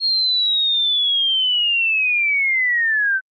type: linear sweep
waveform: sine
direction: down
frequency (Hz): 4278 to 1517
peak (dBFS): -15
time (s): 0-3.21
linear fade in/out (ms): 50
effects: Opus 48 kbps